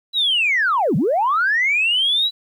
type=linear two-way sweep; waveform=sine; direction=down then up; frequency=3978 to 129.4 to 3978 Hz; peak=-14 dBFS; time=0.13-2.31 s; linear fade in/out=50 ms; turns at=0.96 s; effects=tanh soft clip ceiling -10 dBFS + 9-bit